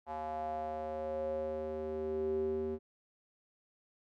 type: tone with band-pass filter sweep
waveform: square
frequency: 77.7 Hz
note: D#2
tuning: 2 cents flat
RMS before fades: -37 dBFS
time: 0.06-2.79 s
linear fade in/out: 50 ms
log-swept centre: 800 to 340 Hz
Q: 6.5
effects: none